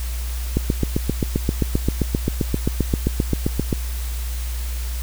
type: click train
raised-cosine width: 3 ms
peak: -5 dBFS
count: 25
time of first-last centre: 0.57-3.728 s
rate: 7.6 Hz
effects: added 60 Hz sine -23 dBFS peak until 5.02 s + white hiss -36 dBFS RMS until 5.02 s